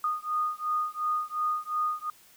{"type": "beating tone pair", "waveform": "sine", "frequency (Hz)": [1230, 1232.8], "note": ["D#6", "D#6"], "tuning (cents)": [-20, -16], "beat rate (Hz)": 2.8, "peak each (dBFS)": -30, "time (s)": [0.04, 2.1], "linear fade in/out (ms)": 2, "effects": ["white hiss -57 dBFS RMS until 2.36 s"]}